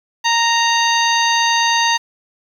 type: harmonic tone with a mistuned harmonic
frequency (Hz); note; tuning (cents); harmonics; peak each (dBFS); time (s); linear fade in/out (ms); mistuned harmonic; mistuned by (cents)
929; A#5; -6; 1 / 2 / 3 / 4 / 5 / 7; -16 / -19 / -21 / -22 / -23 / -24; 0.24-1.98; 20; 7; -59
effects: 7-bit